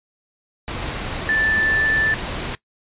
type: tone in noise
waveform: sine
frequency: 1760 Hz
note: A6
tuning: in tune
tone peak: -16 dBFS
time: 1.29-2.14 s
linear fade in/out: 0 ms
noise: pink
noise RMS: -27 dBFS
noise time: 0.68-2.55 s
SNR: +8 dB
effects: noise-tail reverb RT60 0.1 s tail -20 dB re dry + resampled to 8000 Hz